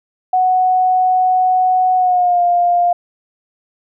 sine tone with pitch glide, 740 to 702.5 Hz, F#5 to F5, 0 to +10 cents, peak -10 dBFS, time 0.33-2.93 s, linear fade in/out 5 ms, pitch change -90 cents, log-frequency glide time 1.96-2.42 s, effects none

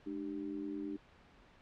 sine tone with amplitude modulation, 300 Hz, D4, 37 cents sharp, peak -34 dBFS, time 0.06-0.97 s, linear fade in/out 10 ms, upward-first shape sine, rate 89.5 Hz, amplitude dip 90%, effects pink hiss -62 dBFS RMS until 1.61 s + low-pass 3000 Hz 12 dB/octave

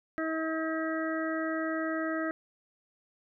harmonic tone, 320 Hz, D#4, 49 cents sharp, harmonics 1 / 2 / 4 / 5 / 6, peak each -32 / -35 / -38 / -39 / -40 dBFS, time 0.18-2.31 s, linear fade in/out 0 ms, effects none

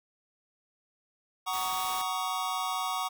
square chord, D# minor seventh, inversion first, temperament just, 746.7 / 933.4 / 1120.1 / 1244.5 Hz, F#5 / A#5 / C#6 / D#6, +16 / +2 / +18 / 0 cents, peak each -36 / -38 / -34 / -39 dBFS, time 1.46-3.09 s, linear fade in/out 20 ms
white noise, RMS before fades -40 dBFS, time 1.53-2.02 s, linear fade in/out 5 ms
effects none

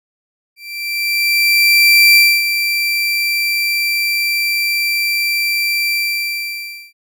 30% pulse tone with ADSR envelope, 2349 Hz, D7, in tune, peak -3 dBFS, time 0.56-6.93 s, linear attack 1600 ms, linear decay 260 ms, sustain -9 dB, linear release 1000 ms, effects none

